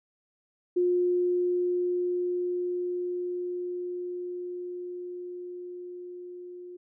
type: tone with level ramp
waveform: sine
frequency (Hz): 356.7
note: F4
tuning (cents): +37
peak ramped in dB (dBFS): -21 to -40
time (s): 0.76-6.77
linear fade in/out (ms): 10
effects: none